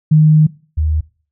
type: tone pair in turn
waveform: sine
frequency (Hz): 154.5 / 77.44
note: D#3 / D#2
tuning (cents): -12 / -8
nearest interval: octave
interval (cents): 1196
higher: first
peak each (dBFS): -5 / -12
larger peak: first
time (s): 0.11-0.47 / 0.77-1.01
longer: first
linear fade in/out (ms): 10
effects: noise-tail reverb RT60 0.4 s tail -21 dB re dry